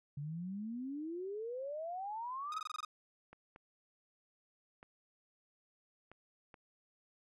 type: exponential sweep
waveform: sine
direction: up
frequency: 139.5 to 1318.5 Hz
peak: -39 dBFS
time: 0.17-2.6 s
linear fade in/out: 5 ms
type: tone bursts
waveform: 45% pulse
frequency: 1244.5 Hz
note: D#6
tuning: in tune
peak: -39 dBFS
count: 8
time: 2.52-2.849 s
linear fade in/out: 2 ms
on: 21 ms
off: 23 ms
type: clicks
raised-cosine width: 0.5 ms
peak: -39 dBFS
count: 5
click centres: 3.33 / 3.561 / 4.829 / 6.116 / 6.542 s
effects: low-pass 7000 Hz 12 dB/octave